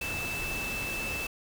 sine tone in noise, 2637 Hz, E7, in tune, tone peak -33 dBFS, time 0.01-1.27 s, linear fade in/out 5 ms, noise pink, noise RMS -37 dBFS, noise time 0.01-1.27 s, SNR +1 dB, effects none

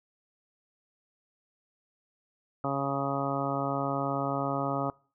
harmonic tone, 138.59 Hz, C#3, in tune, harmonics 1 / 2 / 3 / 4 / 5 / 6 / 7 / 8 / 9, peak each -35 / -34 / -39 / -35 / -35 / -38 / -40 / -40 / -35 dBFS, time 2.64-4.9 s, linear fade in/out 2 ms, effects noise-tail reverb RT60 0.4 s tail -24 dB re dry

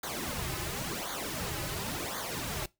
pink noise with flanger, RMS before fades -36 dBFS, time 0.03-2.66 s, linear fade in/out 5 ms, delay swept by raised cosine 0.37 to 4.37 ms, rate 0.93 Hz, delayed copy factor -0.8, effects noise-tail reverb RT60 0.2 s tail -21 dB re dry

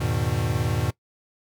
square chord, E major seventh, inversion none, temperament equal with one note detuned, 82.41 / 103.83 / 121.77 / 155.56 Hz, E2 / G#2 / B2 / D#3, 0 / 0 / -24 / 0 cents, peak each -30 / -28 / -27 / -31 dBFS, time 0-0.91 s, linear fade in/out 10 ms, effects noise-tail reverb RT60 0.1 s tail -20 dB re dry

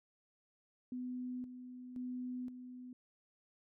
sine tone with tremolo, 250.5 Hz, B3, 25 cents sharp, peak -39 dBFS, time 0.92-2.93 s, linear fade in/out 2 ms, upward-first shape square, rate 0.96 Hz, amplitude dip 60%, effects none

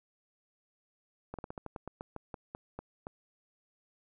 slowing click train, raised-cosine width 1 ms, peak -26 dBFS, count 14, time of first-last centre 1.34-3.069 s, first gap 47 ms, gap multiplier 1.16, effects none

